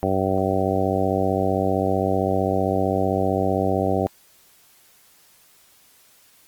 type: harmonic tone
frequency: 95.5 Hz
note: G2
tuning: 45 cents flat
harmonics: 1 / 2 / 3 / 4 / 5 / 6 / 7 / 8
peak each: -27 / -27 / -27 / -27 / -27 / -27 / -27 / -27 dBFS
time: 0.03-4.07 s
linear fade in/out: 0 ms
effects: white hiss -55 dBFS RMS until 6.47 s + Opus 32 kbps